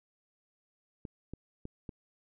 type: clicks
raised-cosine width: 3 ms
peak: -28 dBFS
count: 4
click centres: 1.052 / 1.336 / 1.654 / 1.892 s
effects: none